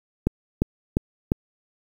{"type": "click train", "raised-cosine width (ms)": 3, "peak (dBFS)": -6, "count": 4, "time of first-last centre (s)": [0.27, 1.319], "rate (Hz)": 2.86, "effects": ["7-bit"]}